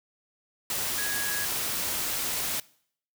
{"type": "tone in noise", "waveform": "sine", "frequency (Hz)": 1661.2, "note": "G#6", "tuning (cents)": 0, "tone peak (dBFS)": -32, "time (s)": [0.98, 1.45], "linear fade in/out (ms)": 2, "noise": "white", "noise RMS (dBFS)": -30, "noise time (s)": [0.7, 2.6], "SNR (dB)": -5, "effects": ["noise-tail reverb RT60 0.6 s tail -22 dB re dry"]}